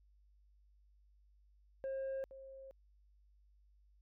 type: tone with echo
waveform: sine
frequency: 536 Hz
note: C5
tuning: 42 cents sharp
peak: -35 dBFS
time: 1.84-2.24 s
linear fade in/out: 0 ms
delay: 470 ms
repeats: 1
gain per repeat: -15 dB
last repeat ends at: 2.71 s
effects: tanh soft clip ceiling -37 dBFS + added 50 Hz sine -65 dBFS peak until 4.01 s